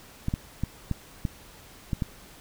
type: clicks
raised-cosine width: 5 ms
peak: -14 dBFS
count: 7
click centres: 0.284 / 0.339 / 0.636 / 0.913 / 1.252 / 1.932 / 2.022 s
effects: pink hiss -50 dBFS RMS until 2.4 s